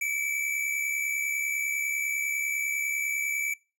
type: tone pair together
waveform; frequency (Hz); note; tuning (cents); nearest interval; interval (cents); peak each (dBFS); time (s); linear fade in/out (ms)
square; 2246 / 2316; C#7 / D7; +22 / -25; minor second; 53; -35 / -28; 0.01-3.54; 5
effects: noise-tail reverb RT60 0.3 s tail -23 dB re dry